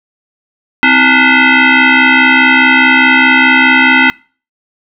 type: tone with frequency modulation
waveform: sine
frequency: 258.6 Hz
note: C4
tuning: 20 cents flat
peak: -4 dBFS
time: 0.83-4.1 s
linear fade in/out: 0 ms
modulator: 582 Hz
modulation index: 4.3
effects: noise-tail reverb RT60 0.4 s tail -26 dB re dry